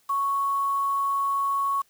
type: tone with quantisation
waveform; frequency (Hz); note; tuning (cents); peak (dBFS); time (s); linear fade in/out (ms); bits
sine; 1108.7; C#6; 0; -22; 0.09-1.82; 10; 7
effects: white hiss -64 dBFS RMS until 1.89 s